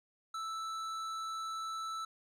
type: tone with hard clipping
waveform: sine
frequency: 1318.5 Hz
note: E6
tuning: in tune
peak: -39 dBFS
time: 0.34-2.05 s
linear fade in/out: 5 ms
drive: 11 dB
effects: none